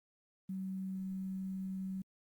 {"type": "tone with quantisation", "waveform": "sine", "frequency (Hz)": 189.8, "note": "F#3", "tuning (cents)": 44, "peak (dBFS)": -37, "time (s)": [0.49, 2.02], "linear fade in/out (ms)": 5, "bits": 11, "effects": ["Opus 32 kbps"]}